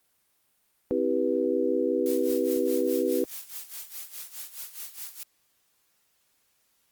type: chord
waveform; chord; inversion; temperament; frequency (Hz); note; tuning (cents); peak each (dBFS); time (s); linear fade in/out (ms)
sine; C major seventh; none; just; 261.6 / 327 / 392.4 / 490.5; C4 / E4 / G4 / B4; 0 / -14 / +2 / -12; -30 / -29 / -28 / -27; 0.91-3.24; 0
type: noise with tremolo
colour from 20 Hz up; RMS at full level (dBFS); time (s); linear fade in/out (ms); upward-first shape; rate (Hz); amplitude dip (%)
blue; -37; 2.06-5.23; 0; sine; 4.8; 80
effects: white hiss -70 dBFS RMS until 6.91 s + Opus 32 kbps